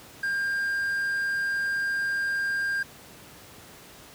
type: tone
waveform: triangle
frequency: 1600 Hz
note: G6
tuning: 35 cents sharp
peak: -23 dBFS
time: 0.23-2.83 s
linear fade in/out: 5 ms
effects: pink hiss -48 dBFS RMS until 4.14 s + high-pass 80 Hz 12 dB/octave